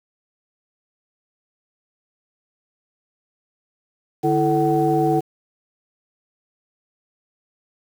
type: tone cluster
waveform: sine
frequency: 148.2 / 330.6 / 439.5 / 752 Hz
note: D3 / E4 / A4 / F#5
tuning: +16 / +5 / -2 / +28 cents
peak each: -23 / -19 / -21 / -20 dBFS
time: 4.23-5.21 s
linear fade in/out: 20 ms
effects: tanh soft clip ceiling -6 dBFS + 7-bit